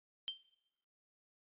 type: tone with exponential decay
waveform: sine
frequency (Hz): 3136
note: G7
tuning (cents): 0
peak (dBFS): -33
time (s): 0.28-0.4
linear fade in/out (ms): 0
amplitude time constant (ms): 26
effects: noise-tail reverb RT60 0.9 s tail -19 dB re dry + resampled to 8000 Hz